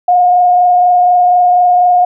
sine tone with frequency modulation, 717 Hz, F5, 45 cents sharp, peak -5 dBFS, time 0.08-2.05 s, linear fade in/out 5 ms, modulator 24.1 Hz, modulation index 0.39, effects none

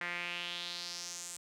sawtooth tone with band-pass filter sweep, 174.61 Hz, F3, in tune, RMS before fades -41 dBFS, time 0.01-1.37 s, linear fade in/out 2 ms, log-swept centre 1900 to 8100 Hz, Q 3.4, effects none

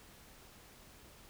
silence, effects pink hiss -58 dBFS RMS until 1.29 s

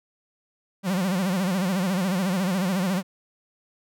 45% pulse tone with vibrato, 186.5 Hz, F#3, 14 cents sharp, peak -22 dBFS, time 0.83-3.03 s, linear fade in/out 50 ms, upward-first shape sine, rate 14 Hz, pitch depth 120 cents each way, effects none

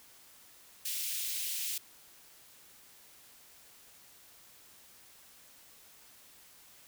white high-pass noise, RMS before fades -36 dBFS, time 0.85-1.78 s, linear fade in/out 5 ms, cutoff 2400 Hz, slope 24 dB/octave, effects white hiss -58 dBFS RMS until 6.87 s

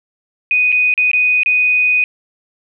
sine tone with dropouts, 2489 Hz, D#7, in tune, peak -10 dBFS, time 0.51-2.04 s, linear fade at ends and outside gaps 1 ms, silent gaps 0.719-0.725 / 0.94-0.977 / 1.115-1.133 / 1.433-1.46 s, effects none

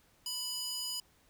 square tone with high-pass filter, 991 Hz, B5, 6 cents sharp, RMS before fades -38 dBFS, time 0.26-1 s, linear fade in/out 2 ms, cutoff 4400 Hz, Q 1.8, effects pink hiss -67 dBFS RMS until 1.29 s

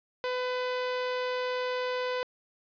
sawtooth tone, 502 Hz, B4, 28 cents sharp, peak -25 dBFS, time 0.24-2.23 s, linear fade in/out 0 ms, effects resampled to 11025 Hz + 9-bit

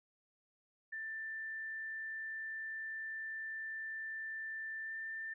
sine tone with pitch glide, 1775 to 1786.3 Hz, A6 to A6, +15 to +26 cents, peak -40 dBFS, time 0.92-5.34 s, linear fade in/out 10 ms, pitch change +11 cents, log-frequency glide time 4.84-4.92 s, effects none

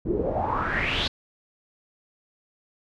pink noise with low-pass filter sweep, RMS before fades -26 dBFS, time 0.05-1.08 s, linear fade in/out 10 ms, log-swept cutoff 310 to 4100 Hz, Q 6.1, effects none

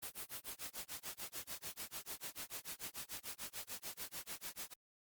white noise with tremolo, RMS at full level -44 dBFS, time 0.02-4.74 s, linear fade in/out 10 ms, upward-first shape sine, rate 6.8 Hz, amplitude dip 100%, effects Opus 32 kbps

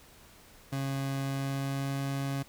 30% pulse tone with pitch glide, 136.6 to 137.79 Hz, C#3 to C#3, -25 to -10 cents, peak -28 dBFS, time 0.72-2.43 s, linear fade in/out 10 ms, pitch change +15 cents, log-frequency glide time 1.26-2.01 s, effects pink hiss -56 dBFS RMS until 2.48 s

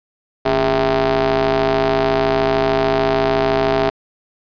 sawtooth ring-modulated tone, 126.3 Hz, B2, 39 cents sharp, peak -7 dBFS, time 0.45-3.9 s, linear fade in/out 10 ms, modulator 532 Hz, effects resampled to 11025 Hz + 8-bit

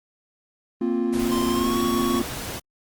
triangle chord, Bb suspended second, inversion none, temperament equal, 233.1 / 261.6 / 349.2 Hz, Bb3 / C4 / F4, 0 / 0 / 0 cents, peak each -23 / -24 / -23 dBFS, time 0.81-2.22 s, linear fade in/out 5 ms
pink noise, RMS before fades -32 dBFS, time 1.12-2.6 s, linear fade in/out 20 ms
square tone with pitch glide, 1046.5 to 1115.2 Hz, C6 to C#6, 0 to +10 cents, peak -28 dBFS, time 1.31-2.2 s, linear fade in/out 10 ms, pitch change +110 cents, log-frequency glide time 1.51-1.77 s
effects Opus 24 kbps

